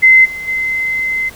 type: tone with level steps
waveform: sine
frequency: 2061 Hz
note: C7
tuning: 27 cents flat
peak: -3 / -22 / -14 dBFS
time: 0.02-1.3 s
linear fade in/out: 20 ms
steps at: 0.24 / 0.47 s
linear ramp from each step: 20 ms
effects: pink hiss -37 dBFS RMS until 1.35 s